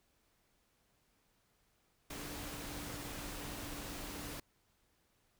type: tone in noise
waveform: sine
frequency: 291.1 Hz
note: D4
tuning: 15 cents flat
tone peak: -51 dBFS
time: 2.1-4.4 s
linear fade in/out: 5 ms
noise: pink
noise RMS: -45 dBFS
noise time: 2.1-4.4 s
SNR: -9 dB
effects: pink hiss -75 dBFS RMS until 5.39 s